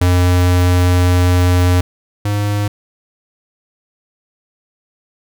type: tone pair in turn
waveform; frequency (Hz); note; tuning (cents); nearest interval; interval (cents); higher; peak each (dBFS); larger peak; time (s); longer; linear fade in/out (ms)
square; 89.5 / 102.99; F2 / G#2; +43 / -14; major second; 243; second; -10 / -15; first; 0.01-1.81 / 2.25-2.68; first; 5
effects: none